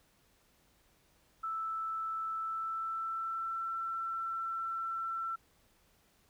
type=tone with pitch glide; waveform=sine; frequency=1318.5 to 1342.3 Hz; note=E6 to E6; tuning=0 to +31 cents; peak=-34 dBFS; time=1.43-5.36 s; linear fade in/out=10 ms; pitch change=+31 cents; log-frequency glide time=2.36-3.66 s; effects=pink hiss -69 dBFS RMS until 6.29 s